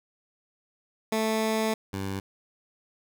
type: tone pair in turn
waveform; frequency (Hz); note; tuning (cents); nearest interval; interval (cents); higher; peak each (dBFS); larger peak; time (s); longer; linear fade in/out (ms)
15% pulse; 220 / 97.13; A3 / G2; 0 / -15; octave + major second; 1415; first; -18 / -24; first; 1.12-1.74 / 1.93-2.2; first; 5
effects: none